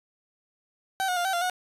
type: tone with pitch steps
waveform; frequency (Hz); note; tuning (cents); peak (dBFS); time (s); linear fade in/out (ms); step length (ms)
30% pulse; 769 / 726 / 701 / 767 / 694 / 730; G5 / F#5 / F5 / G5 / F5 / F#5; -33 / -33 / +6 / -38 / -11 / -24; -22; 1-1.498; 0; 83
effects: resampled to 32000 Hz